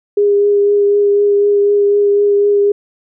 sine tone with vibrato, 407.3 Hz, G#4, 34 cents flat, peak -8 dBFS, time 0.17-2.72 s, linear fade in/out 5 ms, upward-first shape triangle, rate 4 Hz, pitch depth 16 cents each way, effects none

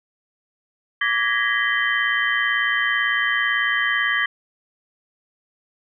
sine tone cluster, 1159 / 1660 / 1882 / 2000 / 3103 Hz, D6 / G#6 / A#6 / B6 / G7, -23 / -1 / +16 / +21 / -18 cents, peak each -27 / -22 / -23 / -25 / -29 dBFS, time 1.01-4.26 s, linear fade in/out 5 ms, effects none

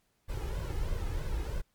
brown noise with flanger, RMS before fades -33 dBFS, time 0.28-1.62 s, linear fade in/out 20 ms, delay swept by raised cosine 1.9 to 2.4 ms, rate 3.1 Hz, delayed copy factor +0.65, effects pink hiss -74 dBFS RMS until 1.74 s + MP3 96 kbps

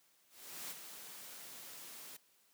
white noise with ADSR envelope, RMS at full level -44 dBFS, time 0.29-2.17 s, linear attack 420 ms, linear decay 20 ms, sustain -7 dB, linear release 7 ms, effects white hiss -71 dBFS RMS until 2.53 s + high-pass 150 Hz 12 dB/octave

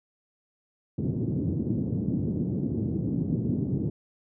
pink band-pass noise, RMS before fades -28 dBFS, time 0.98-3.9 s, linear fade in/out 5 ms, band 100 to 320 Hz, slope 24 dB/octave, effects none

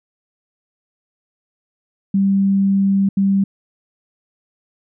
sine tone bursts at uneven times, 196 Hz, G3, in tune, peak -12 dBFS, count 2, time 2.14-3.09 / 3.17-3.44 s, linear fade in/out 5 ms, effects none

